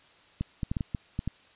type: clicks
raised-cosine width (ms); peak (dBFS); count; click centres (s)
5; -17; 8; 0.41 / 0.632 / 0.715 / 0.768 / 0.808 / 0.948 / 1.191 / 1.276
effects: white hiss -58 dBFS RMS until 1.55 s + resampled to 8000 Hz